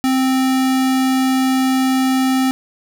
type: tone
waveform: square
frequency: 261.7 Hz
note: C4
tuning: in tune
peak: -14 dBFS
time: 0.04-2.51 s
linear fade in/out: 0 ms
effects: 9-bit